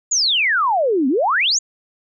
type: exponential two-way sweep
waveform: sine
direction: down then up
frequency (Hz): 7160 to 246.9 to 7160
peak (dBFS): -14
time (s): 0.11-1.59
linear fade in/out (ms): 10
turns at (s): 1.08
effects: none